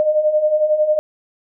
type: beating tone pair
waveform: sine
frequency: 602 / 613 Hz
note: D5 / D#5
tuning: +43 / -26 cents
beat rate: 11 Hz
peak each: -20 / -14 dBFS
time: 0-0.99 s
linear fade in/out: 0 ms
effects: none